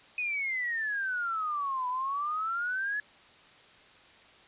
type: exponential two-way sweep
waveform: sine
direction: down then up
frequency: 2517 to 987.8 to 1716 Hz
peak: -29 dBFS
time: 0.18-3 s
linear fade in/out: 2 ms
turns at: 1.88 s
effects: white hiss -56 dBFS RMS until 4.47 s + resampled to 8000 Hz